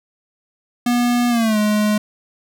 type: tone with pitch glide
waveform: square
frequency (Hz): 242.1 to 210.8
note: B3 to G#3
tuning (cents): -34 to +26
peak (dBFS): -15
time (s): 0.86-1.98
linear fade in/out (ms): 5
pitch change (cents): -240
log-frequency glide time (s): 1.29-1.58
effects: none